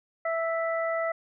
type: harmonic tone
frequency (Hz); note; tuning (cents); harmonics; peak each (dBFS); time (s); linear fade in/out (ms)
659.3; E5; 0; 1 / 2 / 3; -27 / -33 / -34; 0.25-1.12; 5
effects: none